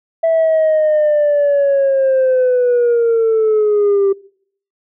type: linear sweep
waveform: sine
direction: down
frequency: 659.3 to 390 Hz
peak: -8 dBFS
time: 0.23-4.13 s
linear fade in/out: 10 ms
effects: noise-tail reverb RT60 0.6 s tail -23 dB re dry + tanh soft clip ceiling -8 dBFS